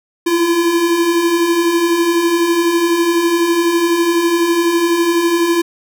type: beating tone pair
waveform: square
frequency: 329.6 / 341.6 Hz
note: E4 / F4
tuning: 0 / -38 cents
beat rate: 12 Hz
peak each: -21 / -13 dBFS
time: 0.26-5.62 s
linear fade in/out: 10 ms
effects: none